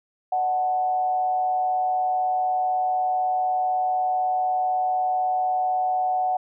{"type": "tone with frequency modulation", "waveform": "sine", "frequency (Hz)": 740, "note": "F#5", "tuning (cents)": 0, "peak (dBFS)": -20, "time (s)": [0.32, 6.37], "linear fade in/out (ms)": 5, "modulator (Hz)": 138, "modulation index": 0.36, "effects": []}